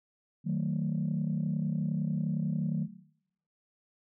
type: chord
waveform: sine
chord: D# diminished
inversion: none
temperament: just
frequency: 155.56 / 186.68 / 224 Hz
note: D#3 / F#3 / A3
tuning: 0 / +16 / +31 cents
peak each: -30 / -30 / -33 dBFS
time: 0.44-2.88 s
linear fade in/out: 50 ms
effects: noise-tail reverb RT60 0.7 s tail -17 dB re dry + tanh soft clip ceiling -22 dBFS